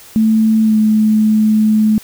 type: tone with pitch glide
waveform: sine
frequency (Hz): 220 to 215.8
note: A3 to A3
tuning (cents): 0 to -33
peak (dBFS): -8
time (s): 0.16-1.98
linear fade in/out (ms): 0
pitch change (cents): -33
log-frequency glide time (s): 0.63-0.76
effects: white hiss -39 dBFS RMS until 2.03 s